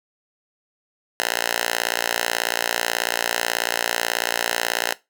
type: tone with high-pass filter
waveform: 5% pulse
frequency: 58.27 Hz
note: A#1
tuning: in tune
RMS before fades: -24 dBFS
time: 1.2-4.94 s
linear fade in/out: 0 ms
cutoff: 1000 Hz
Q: 0.62
effects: noise-tail reverb RT60 0.2 s tail -18 dB re dry